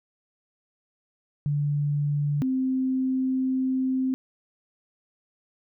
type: tone pair in turn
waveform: sine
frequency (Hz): 145.6 / 260.6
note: D3 / C4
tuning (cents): -15 / -7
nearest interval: minor seventh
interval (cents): 1008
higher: second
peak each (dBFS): -22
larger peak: neither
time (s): 1.46-2.42 / 2.42-4.14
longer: second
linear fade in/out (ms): 0
effects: none